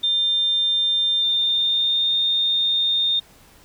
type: tone with pitch glide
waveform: sine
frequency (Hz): 3600 to 3646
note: A7 to A#7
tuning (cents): +39 to -39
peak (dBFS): -17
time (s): 0.03-3.2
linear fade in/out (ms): 10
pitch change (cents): +22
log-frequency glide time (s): 1.16-2.16
effects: pink hiss -51 dBFS RMS until 3.64 s